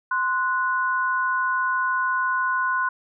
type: tone pair together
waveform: sine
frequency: 1040 / 1473.9 Hz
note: C6 / F#6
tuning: -11 / -7 cents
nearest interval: tritone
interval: 604 cents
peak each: -23 dBFS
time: 0.11-2.89 s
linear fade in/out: 5 ms
effects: none